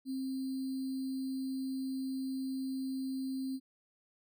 sine tone with sample-and-hold, 264.5 Hz, C4, 19 cents sharp, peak -34 dBFS, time 0.05-3.6 s, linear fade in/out 50 ms, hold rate 4410 Hz, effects none

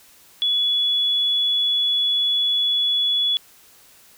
sine tone, 3401 Hz, G#7, 40 cents sharp, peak -17 dBFS, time 0.42-3.37 s, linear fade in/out 0 ms, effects white hiss -51 dBFS RMS until 4.17 s

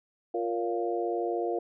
harmonic tone with a mistuned harmonic, 116.54 Hz, A#2, in tune, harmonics 3 / 4 / 5 / 6, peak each -31 / -32 / -38 / -33 dBFS, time 0.34-1.59 s, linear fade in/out 5 ms, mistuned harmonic 5, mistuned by -53 cents, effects none

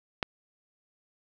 click, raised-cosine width 0.3 ms, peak -11 dBFS, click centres 0.228 s, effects none

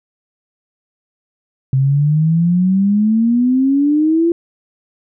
sine exponential sweep, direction up, 130.81 to 343.3 Hz, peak -10 dBFS, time 1.73-4.32 s, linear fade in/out 2 ms, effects none

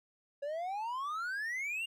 triangle exponential sweep, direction up, 554.4 to 2850 Hz, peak -33 dBFS, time 0.42-1.86 s, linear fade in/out 10 ms, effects none

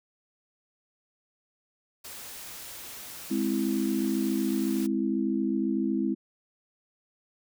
white noise, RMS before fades -42 dBFS, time 2.04-4.87 s, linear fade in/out 10 ms
sine chord, Ab augmented, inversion none, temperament equal, 207.7 / 261.6 / 329.6 Hz, Ab3 / C4 / E4, 0 / 0 / 0 cents, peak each -29 dBFS, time 3.3-6.15 s, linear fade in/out 20 ms
effects none

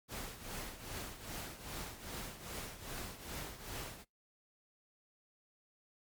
pink noise with tremolo, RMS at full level -42 dBFS, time 0.08-4.05 s, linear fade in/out 50 ms, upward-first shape triangle, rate 2.5 Hz, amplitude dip 75%, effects noise-tail reverb RT60 0.2 s tail -26 dB re dry + MP3 96 kbps

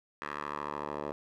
10% pulse tone with band-pass filter sweep, 73.4 Hz, D2, in tune, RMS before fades -38 dBFS, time 0.22-1.12 s, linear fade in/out 0 ms, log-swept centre 1500 to 660 Hz, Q 2.1, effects none

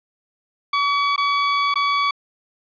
sawtooth tone with dropouts, 1137 Hz, C#6, 44 cents sharp, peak -13 dBFS, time 0.73-2.11 s, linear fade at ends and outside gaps 5 ms, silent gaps 1.162-1.178 / 1.741-1.756 s, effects resampled to 11025 Hz + 8-bit

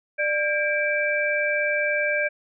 sine tone cluster, 595 / 1606 / 2329 Hz, D5 / G6 / D7, +22 / +41 / -15 cents, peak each -25 dBFS, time 0.18-2.29 s, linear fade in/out 20 ms, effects none

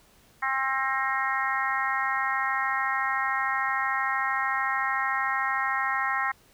harmonic tone, 266.7 Hz, C4, 33 cents sharp, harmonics 3 / 4 / 5 / 6 / 7 / 8, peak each -32 / -30 / -31 / -36 / -29 / -35 dBFS, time 0.42-6.32 s, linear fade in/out 10 ms, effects pink hiss -59 dBFS RMS until 6.53 s

